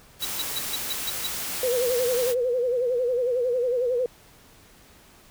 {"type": "noise", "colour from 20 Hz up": "white", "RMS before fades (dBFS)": -31, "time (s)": [0.19, 2.35], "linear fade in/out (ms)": 50}
{"type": "tone bursts", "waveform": "square", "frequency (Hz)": 3910, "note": "B7", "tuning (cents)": -18, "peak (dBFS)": -27, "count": 7, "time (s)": [0.22, 1.27], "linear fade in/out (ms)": 5, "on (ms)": 30, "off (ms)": 140}
{"type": "tone with vibrato", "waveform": "sine", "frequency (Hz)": 493.9, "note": "B4", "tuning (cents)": 0, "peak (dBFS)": -21, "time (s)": [1.63, 4.06], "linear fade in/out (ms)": 2, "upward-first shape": "sine", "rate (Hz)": 11, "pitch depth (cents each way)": 83}
{"effects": ["pink hiss -53 dBFS RMS until 5.3 s"]}